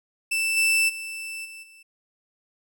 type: tone with level steps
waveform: 40% pulse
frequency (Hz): 2654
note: E7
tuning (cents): +11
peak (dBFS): -21 / -17 / -31 / -38 / -47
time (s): 0.31-1.83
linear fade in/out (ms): 10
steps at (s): 0.56 / 0.88 / 1.44 / 1.62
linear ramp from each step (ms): 20
effects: none